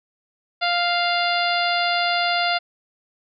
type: harmonic tone with a mistuned harmonic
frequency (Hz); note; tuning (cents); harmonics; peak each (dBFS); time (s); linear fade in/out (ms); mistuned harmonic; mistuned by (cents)
698.5; F5; 0; 1 / 2 / 3 / 4 / 5 / 6 / 7; -22 / -25 / -27 / -28 / -29 / -30 / -30; 0.61-2.59; 20; 7; -36
effects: none

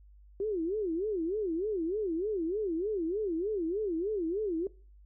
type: tone with vibrato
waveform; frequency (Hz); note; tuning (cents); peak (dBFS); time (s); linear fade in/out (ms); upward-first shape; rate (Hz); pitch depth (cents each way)
sine; 374.3; F#4; +20; -29; 0.4-4.67; 2; sine; 3.3; 270
effects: noise-tail reverb RT60 0.4 s tail -22 dB re dry + added 50 Hz sine -53 dBFS peak until 5.05 s

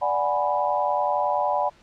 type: chord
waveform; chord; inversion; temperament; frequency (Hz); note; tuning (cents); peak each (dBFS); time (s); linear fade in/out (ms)
sine; G# half-diminished seventh; second; equal; 587.3 / 740 / 830.6 / 987.8; D5 / F#5 / G#5 / B5; 0 / 0 / 0 / 0; -26; 0.01-1.7; 20
effects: pink hiss -55 dBFS RMS until 1.82 s + low-pass 5000 Hz 12 dB/octave

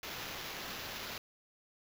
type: noise with sample-and-hold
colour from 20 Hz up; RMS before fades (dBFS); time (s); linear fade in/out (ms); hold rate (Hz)
white; -43; 0.03-1.18; 2; 8820
effects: none

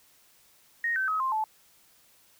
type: tone with pitch steps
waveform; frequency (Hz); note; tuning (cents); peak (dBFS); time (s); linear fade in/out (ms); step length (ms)
sine; 1864.7 / 1541.1 / 1273.6 / 1052.6 / 869.9; A#6 / G6 / D#6 / C6 / A5; 0 / -30 / +40 / +10 / -20; -25; 0.84-1.44; 2; 120
effects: white hiss -61 dBFS RMS until 2.39 s

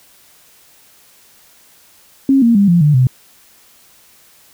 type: tone with pitch steps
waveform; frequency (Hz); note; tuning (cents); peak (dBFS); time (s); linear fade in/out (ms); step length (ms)
sine; 270.9 / 233.1 / 200.6 / 172.64 / 148.56 / 127.85; C#4 / A#3 / G3 / F3 / D3 / C3; -40 / 0 / +40 / -20 / +20 / -40; -7; 2.29-3.07; 2; 130
effects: white hiss -48 dBFS RMS until 4.53 s

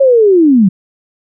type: linear sweep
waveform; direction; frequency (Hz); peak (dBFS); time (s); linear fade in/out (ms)
sine; down; 556 to 177.4; -4; 0-0.69; 10
effects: none

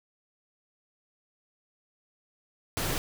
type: noise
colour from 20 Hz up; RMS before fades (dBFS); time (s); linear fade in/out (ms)
pink; -30; 2.77-2.98; 0
effects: none

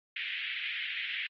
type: band-pass noise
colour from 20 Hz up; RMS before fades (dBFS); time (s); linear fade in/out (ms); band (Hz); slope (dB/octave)
pink; -36; 0.16-1.27; 5; 1800 to 3300; 48
effects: MP3 32 kbps

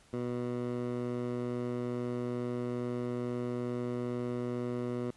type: tone with band-pass filter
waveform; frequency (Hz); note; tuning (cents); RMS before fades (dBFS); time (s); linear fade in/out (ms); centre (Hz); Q
15% pulse; 122.3; B2; -16; -35; 0.13-5.11; 5; 330; 0.62
effects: pink hiss -62 dBFS RMS until 5.16 s + resampled to 24000 Hz

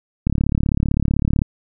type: click train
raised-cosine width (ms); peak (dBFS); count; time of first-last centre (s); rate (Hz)
5; -5; 42; 0.27-1.418; 35.7
effects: none

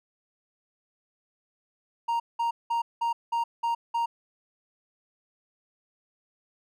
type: tone bursts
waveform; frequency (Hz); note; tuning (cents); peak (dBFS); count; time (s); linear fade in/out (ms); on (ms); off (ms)
triangle; 932.3; A#5; 0; -22; 7; 2.08-4.06; 10; 120; 190
effects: none

